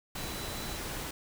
sine tone in noise, 3974 Hz, B7, 10 cents sharp, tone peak -47 dBFS, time 0.17-0.78 s, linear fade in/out 5 ms, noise pink, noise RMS -38 dBFS, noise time 0.15-1.11 s, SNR -12 dB, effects none

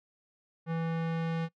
square tone with low-pass filter sweep, 164.5 Hz, E3, 3 cents flat, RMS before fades -32 dBFS, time 0.66-1.49 s, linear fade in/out 50 ms, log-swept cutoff 1800 to 3000 Hz, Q 0.87, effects noise-tail reverb RT60 0.1 s tail -22 dB re dry

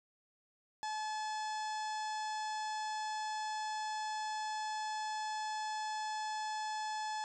harmonic tone with a mistuned harmonic, 860 Hz, A5, 40 cents flat, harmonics 1 / 2 / 3 / 4 / 5 / 6 / 7 / 8 / 9 / 10, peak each -37 / -46 / -57 / -52 / -54 / -51 / -58 / -54 / -59 / -64 dBFS, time 0.83-7.24 s, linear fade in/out 0 ms, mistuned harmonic 8, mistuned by +20 cents, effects none

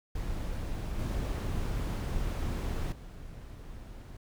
brown noise with level steps, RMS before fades -35 / -32 / -45 dBFS, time 0.15-4.17 s, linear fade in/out 5 ms, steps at 0.99 / 2.92 s, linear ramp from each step 2 ms, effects none

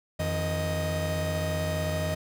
45% pulse tone cluster, 87 / 158.5 / 622 Hz, F2 / D#3 / D#5, -6 / +32 / -1 cents, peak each -31 / -32 / -31 dBFS, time 0.19-2.15 s, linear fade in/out 10 ms, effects none

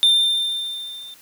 triangle tone with level ramp, 3593 Hz, A7, 36 cents sharp, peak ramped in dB -9 to -34 dBFS, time 0.03-1.14 s, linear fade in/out 0 ms, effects white hiss -49 dBFS RMS until 1.21 s

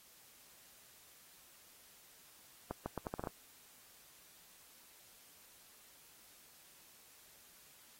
accelerating click train, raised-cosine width 1 ms, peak -25 dBFS, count 8, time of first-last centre 2.71-3.272 s, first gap 150 ms, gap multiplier 0.78, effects white hiss -62 dBFS RMS until 7.99 s + AAC 48 kbps

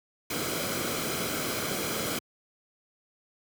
pink noise with comb filter, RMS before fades -31 dBFS, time 0.3-2.19 s, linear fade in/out 5 ms, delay 1.1 ms, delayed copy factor -0.55, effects high-pass 100 Hz 12 dB/octave

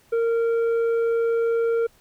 triangle tone with tanh clipping, 461.3 Hz, A#4, 18 cents flat, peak -20 dBFS, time 0.12-1.87 s, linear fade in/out 10 ms, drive 10 dB, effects pink hiss -58 dBFS RMS until 2 s

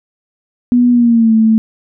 sine tone with pitch glide, 244.2 to 221.4 Hz, B3 to A3, -19 to +11 cents, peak -6 dBFS, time 0.72-1.58 s, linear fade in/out 0 ms, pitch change -170 cents, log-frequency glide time 0.91-1.34 s, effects none

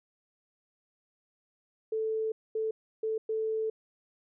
sine tone bursts at uneven times, 440 Hz, A4, in tune, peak -28 dBFS, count 4, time 1.92-2.32 / 2.55-2.71 / 3.03-3.18 / 3.29-3.7 s, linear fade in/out 5 ms, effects none

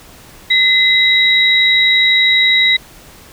sine tone pair together, 2038 / 3838 Hz, C7 / A#7, -46 / +50 cents, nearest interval major seventh, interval 1096 cents, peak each -11 dBFS, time 0.5-2.77 s, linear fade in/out 10 ms, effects pink hiss -40 dBFS RMS until 3.32 s

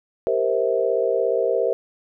sine chord, C dominant seventh, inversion second, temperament equal with one note detuned, 392 / 466.2 / 523.3 / 649.8 Hz, G4 / Bb4 / C5 / E5, 0 / 0 / 0 / -25 cents, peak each -25 / -22 / -23 / -25 dBFS, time 0.27-1.73 s, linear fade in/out 0 ms, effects none

